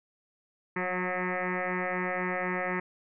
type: tone with frequency modulation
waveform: sine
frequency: 730 Hz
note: F#5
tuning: 24 cents flat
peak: -28 dBFS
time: 0.76-2.8 s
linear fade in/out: 5 ms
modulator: 182 Hz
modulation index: 7.8
effects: none